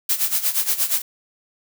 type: noise with tremolo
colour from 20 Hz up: blue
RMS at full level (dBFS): -18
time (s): 0.09-1.02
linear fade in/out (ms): 5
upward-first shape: sine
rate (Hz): 8.5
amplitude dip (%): 80
effects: none